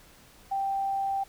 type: tone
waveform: sine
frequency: 784 Hz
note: G5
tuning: in tune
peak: -26 dBFS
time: 0.51-1.24 s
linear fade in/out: 10 ms
effects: pink hiss -55 dBFS RMS until 1.28 s